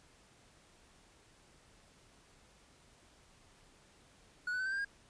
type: tone with pitch steps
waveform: triangle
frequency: 1463 / 1493.7 / 1525.1 / 1557.2 / 1589.9 / 1623.3 Hz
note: F#6 / F#6 / G6 / G6 / G6 / G#6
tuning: -20 / +16 / -48 / -12 / +24 / -40 cents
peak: -32 dBFS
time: 4.47-4.848 s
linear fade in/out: 5 ms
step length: 63 ms
effects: pink hiss -64 dBFS RMS until 5.09 s + resampled to 22050 Hz